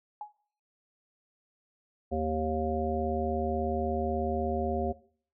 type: tone with exponential decay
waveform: sine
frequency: 838 Hz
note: G#5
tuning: 15 cents sharp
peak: -33 dBFS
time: 0.21-0.37 s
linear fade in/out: 2 ms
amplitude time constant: 33 ms
type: harmonic tone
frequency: 78.2 Hz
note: D#2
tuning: 9 cents sharp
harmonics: 1 / 3 / 5 / 7 / 9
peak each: -34 / -34 / -34 / -34 / -34 dBFS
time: 2.11-4.93 s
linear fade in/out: 20 ms
effects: noise-tail reverb RT60 0.5 s tail -18 dB re dry